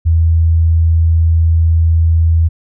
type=tone; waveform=sine; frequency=82 Hz; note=E2; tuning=9 cents flat; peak=-7 dBFS; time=0.05-2.49 s; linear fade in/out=20 ms; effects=none

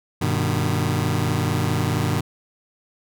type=chord; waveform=sawtooth; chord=G augmented; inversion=none; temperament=just; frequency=98 / 122.5 / 153.12 Hz; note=G2 / B2 / D#3; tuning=0 / -14 / -27 cents; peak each=-20 dBFS; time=0.21-2.21 s; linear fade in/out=10 ms; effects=none

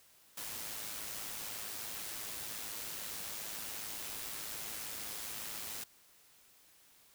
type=noise with amplitude modulation; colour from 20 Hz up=white; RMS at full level=-41 dBFS; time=0.37-5.84 s; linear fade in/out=5 ms; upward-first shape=sine; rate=107 Hz; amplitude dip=40%; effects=white hiss -64 dBFS RMS until 7.14 s

